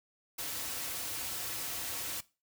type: noise with comb filter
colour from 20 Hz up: white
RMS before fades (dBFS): -38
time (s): 0.38-2.21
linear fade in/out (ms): 10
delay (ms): 4.9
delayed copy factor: -0.5
effects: noise-tail reverb RT60 0.3 s tail -20 dB re dry